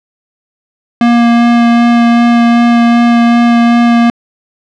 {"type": "tone with vibrato", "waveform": "square", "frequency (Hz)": 235.9, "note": "A#3", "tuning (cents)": 21, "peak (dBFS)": -5, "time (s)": [1.01, 4.1], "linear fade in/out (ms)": 2, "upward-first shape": "sine", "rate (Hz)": 2.6, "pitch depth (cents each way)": 9, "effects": ["low-pass 3000 Hz 12 dB/octave"]}